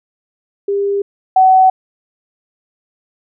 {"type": "tone pair in turn", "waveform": "sine", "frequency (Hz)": [400.5, 753.4], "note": ["G4", "F#5"], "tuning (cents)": [37, 31], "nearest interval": "major seventh", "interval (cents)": 1094, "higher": "second", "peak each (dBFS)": [-13, -5], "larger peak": "second", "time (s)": [[0.68, 1.02], [1.36, 1.7]], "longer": "neither", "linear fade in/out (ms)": 5, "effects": []}